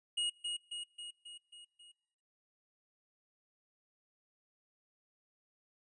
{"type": "tone with echo", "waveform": "square", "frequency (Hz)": 2880, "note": "F#7", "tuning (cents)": -47, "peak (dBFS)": -32, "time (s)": [0.17, 0.3], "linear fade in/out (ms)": 10, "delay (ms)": 270, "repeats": 6, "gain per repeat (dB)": -4, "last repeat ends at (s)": 1.92, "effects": ["noise-tail reverb RT60 1.0 s tail -25 dB re dry", "resampled to 22050 Hz"]}